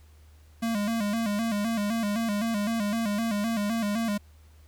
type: tone with vibrato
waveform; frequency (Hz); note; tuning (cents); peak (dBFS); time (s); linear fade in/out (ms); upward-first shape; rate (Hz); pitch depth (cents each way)
square; 216.6; A3; -27; -26; 0.62-4.18; 10; square; 3.9; 96
effects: added 76 Hz sine -51 dBFS peak until 4.67 s + pink hiss -63 dBFS RMS until 4.67 s